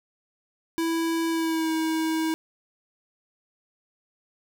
square tone with pitch glide, 329.6 to 320.2 Hz, E4 to D#4, 0 to +50 cents, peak -24 dBFS, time 0.78-2.34 s, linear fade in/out 0 ms, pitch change -50 cents, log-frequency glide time 1.29-1.72 s, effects none

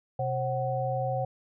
sine tone cluster, 127.9 / 535 / 747 Hz, C3 / C5 / F#5, -39 / +38 / +16 cents, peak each -31 dBFS, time 0.19-1.25 s, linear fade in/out 5 ms, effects none

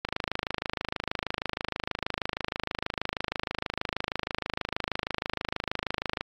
click train, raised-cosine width 0.3 ms, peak -12 dBFS, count 163, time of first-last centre 0.05-6.21 s, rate 26.3 Hz, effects AAC 48 kbps

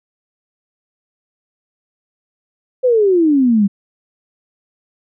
sine exponential sweep, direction down, 523.3 to 192.6 Hz, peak -9 dBFS, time 2.83-3.68 s, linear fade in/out 20 ms, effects none

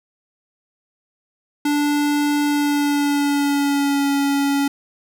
square tone with pitch glide, 292.2 to 280.5 Hz, D4 to C#4, -9 to +21 cents, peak -17 dBFS, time 1.65-4.68 s, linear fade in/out 5 ms, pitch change -70 cents, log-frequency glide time 2.44-4.08 s, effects none

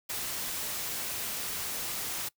white noise, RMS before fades -35 dBFS, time 0.09-2.29 s, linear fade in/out 10 ms, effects noise-tail reverb RT60 0.1 s tail -22 dB re dry

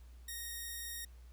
5% pulse tone, 1864.7 Hz, A#6, in tune, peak -31 dBFS, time 0.28-1.05 s, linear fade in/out 5 ms, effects added 60 Hz sine -52 dBFS peak until 1.32 s + pink hiss -69 dBFS RMS until 1.32 s

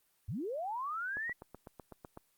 sine linear sweep, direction up, 73.42 to 1975.5 Hz, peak -35 dBFS, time 0.28-1.33 s, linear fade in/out 10 ms
click train, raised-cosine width 1 ms, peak -32 dBFS, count 9, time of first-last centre 1.17-2.174 s, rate 7.97 Hz
effects white hiss -73 dBFS RMS until 2.37 s + Opus 24 kbps

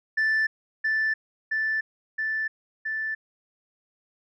sine tone with echo, 1760 Hz, A6, in tune, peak -18 dBFS, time 0.17-0.47 s, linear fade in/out 10 ms, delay 670 ms, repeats 4, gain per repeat -2 dB, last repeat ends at 3.15 s, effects tanh soft clip ceiling -19 dBFS

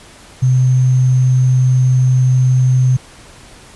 sine tone with sample-and-hold, 127.7 Hz, C3, 42 cents flat, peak -8 dBFS, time 0.42-2.97 s, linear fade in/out 10 ms, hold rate 6300 Hz, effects pink hiss -40 dBFS RMS until 3.75 s + resampled to 24000 Hz

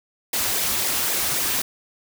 white noise with flanger, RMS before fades -23 dBFS, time 0.33-1.62 s, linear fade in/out 5 ms, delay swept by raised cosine 0.68 to 6.68 ms, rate 3.8 Hz, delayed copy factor -0.75, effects none

